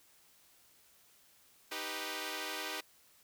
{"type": "chord", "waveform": "5% pulse", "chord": "Eb augmented", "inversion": "none", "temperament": "equal", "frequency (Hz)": [311.1, 392, 493.9], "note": ["Eb4", "G4", "B4"], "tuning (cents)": [0, 0, 0], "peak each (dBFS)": -31, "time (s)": [1.71, 2.81], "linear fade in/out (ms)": 10, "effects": ["white hiss -65 dBFS RMS until 3.23 s"]}